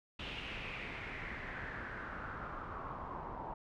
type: noise with low-pass filter sweep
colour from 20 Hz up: pink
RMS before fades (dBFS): -44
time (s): 0.19-3.54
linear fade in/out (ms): 5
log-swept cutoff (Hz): 3000 to 900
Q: 4.4
effects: none